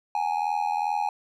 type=tone with amplitude modulation; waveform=triangle; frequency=830 Hz; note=G#5; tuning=1 cent flat; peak=-18 dBFS; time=0.15-1.09 s; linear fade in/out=2 ms; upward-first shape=sine; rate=82.5 Hz; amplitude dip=85%; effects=none